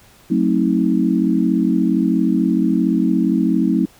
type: chord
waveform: sine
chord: F# diminished seventh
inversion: none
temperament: just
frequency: 185 / 222 / 266.4 / 319.7 Hz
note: F#3 / A3 / C4 / Eb4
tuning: 0 / +16 / +31 / +47 cents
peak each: -19 dBFS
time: 0.3-3.86 s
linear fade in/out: 10 ms
effects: pink hiss -49 dBFS RMS until 3.99 s